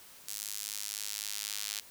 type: tone with high-pass filter sweep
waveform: sawtooth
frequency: 103.83 Hz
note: G#2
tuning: in tune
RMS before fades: -39 dBFS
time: 0.28-1.8 s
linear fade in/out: 5 ms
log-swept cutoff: 6500 to 4100 Hz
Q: 0.88
effects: white hiss -54 dBFS RMS until 1.9 s